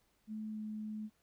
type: tone with pitch glide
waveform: sine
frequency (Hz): 216.1 to 214.5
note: A3 to A3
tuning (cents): -31 to -44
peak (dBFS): -39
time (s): 0.27-1.1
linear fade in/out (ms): 50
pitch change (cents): -13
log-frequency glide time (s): 0.5-0.59
effects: pink hiss -75 dBFS RMS until 1.22 s